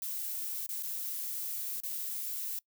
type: noise with dropouts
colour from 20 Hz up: violet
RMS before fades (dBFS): -37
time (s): 0.02-2.59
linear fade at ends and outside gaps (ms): 2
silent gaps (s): 0.664-0.69 / 0.826-0.832 / 1.803-1.834
effects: noise-tail reverb RT60 0.1 s tail -24 dB re dry